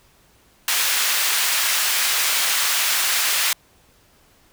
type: high-pass noise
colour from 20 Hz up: pink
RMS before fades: -20 dBFS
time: 0.68-3.53 s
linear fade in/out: 2 ms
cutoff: 1600 Hz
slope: 12 dB/octave
effects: pink hiss -56 dBFS RMS until 4.52 s